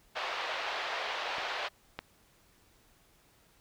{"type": "band-pass noise", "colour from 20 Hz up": "pink", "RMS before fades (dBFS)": -36, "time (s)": [0.15, 1.69], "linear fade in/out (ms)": 20, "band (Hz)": [570, 4000], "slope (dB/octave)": 24}
{"type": "clicks", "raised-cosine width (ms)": 0.3, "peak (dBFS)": [-21, -20], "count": 2, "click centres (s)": [1.384, 1.99]}
{"effects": ["pink hiss -65 dBFS RMS until 3.6 s"]}